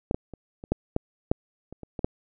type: clicks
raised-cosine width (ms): 2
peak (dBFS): -10 / -13 / -26 / -26 / -9 / -10 / -7 / -27 / -26 / -19 / -9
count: 11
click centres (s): 0.111 / 0.145 / 0.337 / 0.639 / 0.72 / 0.964 / 1.315 / 1.726 / 1.833 / 1.992 / 2.045
effects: none